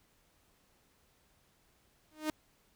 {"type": "tone with exponential growth", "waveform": "sawtooth", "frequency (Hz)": 308.5, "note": "D#4", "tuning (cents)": -15, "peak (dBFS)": -25, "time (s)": [2.11, 2.3], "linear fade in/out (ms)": 1, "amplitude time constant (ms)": 41, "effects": ["pink hiss -70 dBFS RMS until 2.75 s"]}